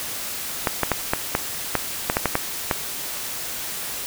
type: clicks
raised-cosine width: 0.5 ms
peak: -3 dBFS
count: 11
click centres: 0.672 / 0.833 / 0.917 / 1.135 / 1.351 / 1.753 / 2.099 / 2.169 / 2.257 / 2.354 / 2.712 s
effects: white hiss -30 dBFS RMS until 4.06 s